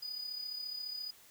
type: tone with amplitude modulation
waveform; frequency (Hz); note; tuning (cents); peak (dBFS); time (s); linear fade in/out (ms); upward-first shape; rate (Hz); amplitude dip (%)
triangle; 4950; D#8; -10; -35; 0.02-1.11; 10; sine; 34.5; 60
effects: white hiss -60 dBFS RMS until 1.3 s